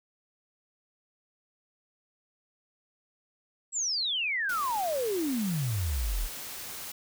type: exponential sweep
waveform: sine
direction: down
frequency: 7880 to 33.48 Hz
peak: -27 dBFS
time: 3.72-6.29 s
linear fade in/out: 50 ms
type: noise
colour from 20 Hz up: white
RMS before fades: -40 dBFS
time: 4.49-6.92 s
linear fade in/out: 5 ms
effects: none